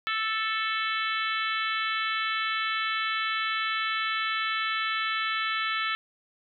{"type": "harmonic tone with a mistuned harmonic", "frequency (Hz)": 440, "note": "A4", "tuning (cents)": 0, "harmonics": [3, 4, 5, 6, 7, 8, 9], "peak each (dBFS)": [-30, -32, -34, -36, -37, -38, -39], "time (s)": [0.07, 5.95], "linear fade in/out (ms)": 0, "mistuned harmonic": 8, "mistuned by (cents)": -45, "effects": []}